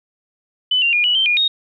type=tone with pitch steps; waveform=sine; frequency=3001 / 2775 / 2431 / 2940 / 3123 / 2433 / 3733 Hz; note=F#7 / F7 / D#7 / F#7 / G7 / D#7 / A#7; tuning=+24 / -12 / -41 / -12 / -7 / -39 / +2 cents; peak=-13 dBFS; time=0.71-1.48 s; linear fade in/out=5 ms; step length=110 ms; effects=none